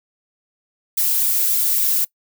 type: noise with flanger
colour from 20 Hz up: violet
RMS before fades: -18 dBFS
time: 0.97-2.05 s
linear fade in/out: 10 ms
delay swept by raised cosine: 0.82 to 2.92 ms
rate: 3.6 Hz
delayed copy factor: +0.6
effects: noise-tail reverb RT60 0.1 s tail -22 dB re dry